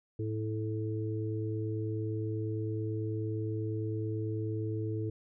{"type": "harmonic tone", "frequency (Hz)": 108.8, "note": "A2", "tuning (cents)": -19, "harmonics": [1, 3, 4], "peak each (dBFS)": [-33, -38, -39], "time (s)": [0.19, 5.1], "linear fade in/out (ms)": 5, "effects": []}